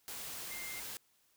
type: tone in noise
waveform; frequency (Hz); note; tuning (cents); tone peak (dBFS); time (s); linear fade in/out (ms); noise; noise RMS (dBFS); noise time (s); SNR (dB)
sine; 2100; C7; +6; -45; 0.51-0.8; 0; white; -44; 0.08-0.97; -4
effects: white hiss -72 dBFS RMS until 1.36 s